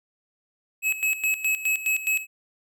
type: tone with tremolo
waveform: square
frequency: 2573 Hz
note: E7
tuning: 43 cents flat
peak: -21 dBFS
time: 0.82-2.27 s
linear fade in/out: 50 ms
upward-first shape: square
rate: 4.8 Hz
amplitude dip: 75%
effects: none